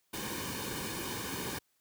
pink noise with comb filter, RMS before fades -38 dBFS, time 0.13-1.59 s, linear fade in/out 10 ms, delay 1.5 ms, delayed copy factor -0.7, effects white hiss -75 dBFS RMS until 1.8 s + high-pass 60 Hz 12 dB/octave

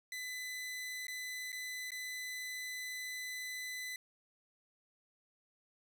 sawtooth tone with dropouts, 2006 Hz, B6, 26 cents sharp, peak -37 dBFS, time 0.12-3.96 s, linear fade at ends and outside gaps 2 ms, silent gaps 1.069-1.081 / 1.52-1.527 / 1.906-1.918 s, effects none

